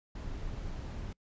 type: noise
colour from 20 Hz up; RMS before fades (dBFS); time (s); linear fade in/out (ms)
brown; -39; 0.15-1.13; 5
effects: noise-tail reverb RT60 0.1 s tail -26 dB re dry + resampled to 16000 Hz